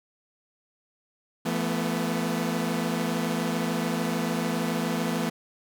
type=chord; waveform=sawtooth; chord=E suspended fourth; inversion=none; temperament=equal with one note detuned; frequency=168.96 / 220 / 246.9 Hz; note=E3 / A3 / B3; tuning=+43 / 0 / 0 cents; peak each=-26 dBFS; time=1.45-5.3 s; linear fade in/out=10 ms; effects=none